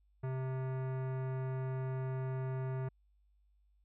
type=tone with hard clipping; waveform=sine; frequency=130.81 Hz; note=C3; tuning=in tune; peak=-37 dBFS; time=0.23-2.89 s; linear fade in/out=10 ms; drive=18 dB; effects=added 50 Hz sine -67 dBFS peak until 3.84 s + resampled to 8000 Hz